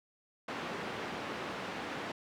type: band-pass noise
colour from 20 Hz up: pink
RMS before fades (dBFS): -40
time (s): 0.48-2.12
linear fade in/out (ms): 5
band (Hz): 220 to 2700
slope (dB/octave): 12
effects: none